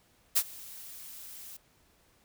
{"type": "noise with ADSR envelope", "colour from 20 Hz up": "blue", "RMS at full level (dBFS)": -23, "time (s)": [0.35, 1.57], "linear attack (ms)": 20, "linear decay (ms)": 58, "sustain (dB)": -23, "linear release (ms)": 6, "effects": ["pink hiss -66 dBFS RMS until 2.24 s"]}